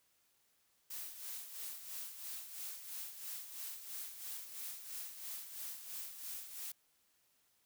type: noise with tremolo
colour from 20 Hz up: blue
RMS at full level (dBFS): -44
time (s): 0.9-6.72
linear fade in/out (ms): 5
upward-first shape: sine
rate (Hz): 3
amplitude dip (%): 60
effects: white hiss -75 dBFS RMS until 7.65 s